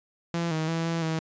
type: tone with pitch steps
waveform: sawtooth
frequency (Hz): 169.3 / 158.2 / 164.8 / 166.3 / 160.5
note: E3 / D#3 / E3 / E3 / E3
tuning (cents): +46 / +29 / 0 / +16 / -46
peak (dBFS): -22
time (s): 0.34-1.19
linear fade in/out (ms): 0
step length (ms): 170
effects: resampled to 16000 Hz